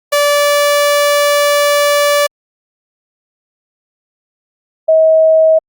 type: tone pair in turn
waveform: sawtooth / sine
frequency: 580 / 638.3 Hz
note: D5 / D#5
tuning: -22 / +44 cents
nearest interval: major second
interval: 166 cents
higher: second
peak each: -5 dBFS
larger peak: neither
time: 0.12-2.27 / 4.88-5.59 s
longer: first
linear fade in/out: 10 ms
effects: Opus 48 kbps